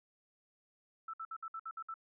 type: tone bursts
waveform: sine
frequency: 1322 Hz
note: E6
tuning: 5 cents sharp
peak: -40 dBFS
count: 8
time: 1.08-1.941 s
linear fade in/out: 5 ms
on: 56 ms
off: 59 ms
effects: none